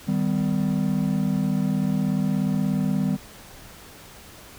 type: chord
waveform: triangle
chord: Eb augmented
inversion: none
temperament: equal with one note detuned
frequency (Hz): 155.56 / 196 / 252.6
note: Eb3 / G3 / B3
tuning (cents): 0 / 0 / +39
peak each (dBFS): -24 / -21 / -25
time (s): 0.07-3.17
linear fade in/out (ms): 20
effects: pink hiss -45 dBFS RMS until 4.58 s